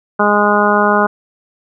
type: harmonic tone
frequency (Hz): 206.9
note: G#3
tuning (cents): -6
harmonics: 1 / 2 / 3 / 4 / 5 / 6 / 7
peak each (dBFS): -17 / -17 / -17 / -17 / -17 / -17 / -17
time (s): 0.19-1.07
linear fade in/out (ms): 10
effects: none